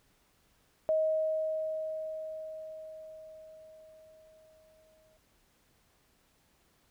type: tone with exponential decay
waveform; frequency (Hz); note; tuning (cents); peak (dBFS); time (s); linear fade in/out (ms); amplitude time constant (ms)
sine; 630; D#5; +21; -24; 0.89-5.17; 0; 930
effects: pink hiss -69 dBFS RMS until 6.9 s